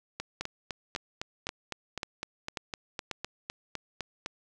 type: two click trains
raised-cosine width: 0.2 ms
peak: -16 / -17 dBFS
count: 6 / 17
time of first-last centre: 0.41-3.113 / 0.2-4.261 s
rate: 1.85 / 3.94 Hz
effects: none